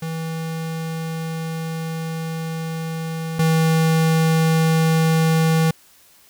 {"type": "tone pair in turn", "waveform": "square", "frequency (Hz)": [162.3, 161.27], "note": ["E3", "E3"], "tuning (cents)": [-27, -38], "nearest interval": "unison", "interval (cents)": 11, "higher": "first", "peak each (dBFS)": [-25, -15], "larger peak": "second", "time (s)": [[0.02, 3.39], [3.39, 5.71]], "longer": "first", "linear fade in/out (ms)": 5, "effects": ["white hiss -52 dBFS RMS until 6.29 s"]}